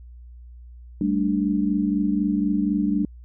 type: chord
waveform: sine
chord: G suspended second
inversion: none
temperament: equal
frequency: 196 / 220 / 293.7 Hz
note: G3 / A3 / D4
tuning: 0 / 0 / 0 cents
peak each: -23 / -25 / -23 dBFS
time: 1.01-3.05 s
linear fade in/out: 2 ms
effects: added 60 Hz sine -40 dBFS peak until 3.24 s